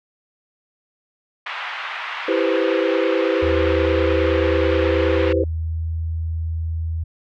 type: band-pass noise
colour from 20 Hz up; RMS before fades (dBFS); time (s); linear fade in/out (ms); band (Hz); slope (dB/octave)
pink; -29; 1.46-5.33; 5; 920 to 3000; 24
type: chord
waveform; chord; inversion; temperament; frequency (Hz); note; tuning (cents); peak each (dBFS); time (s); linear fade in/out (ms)
sine; C major seventh; first; equal; 329.6 / 392 / 493.9 / 523.3; E4 / G4 / B4 / C5; 0 / 0 / 0 / 0; -22; 2.28-5.44; 5
type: tone with pitch glide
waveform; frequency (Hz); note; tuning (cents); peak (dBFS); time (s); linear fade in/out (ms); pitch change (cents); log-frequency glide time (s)
sine; 79.2 to 81.43; D#2 to E2; +31 to -21; -21; 3.42-7.04; 10; +48; 4.78-5.87
effects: none